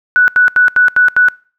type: tone bursts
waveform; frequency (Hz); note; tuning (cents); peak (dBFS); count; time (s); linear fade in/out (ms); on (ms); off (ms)
sine; 1480; F#6; 0; -5; 6; 0.16-1.285; 0; 120; 81
effects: noise-tail reverb RT60 0.4 s tail -25 dB re dry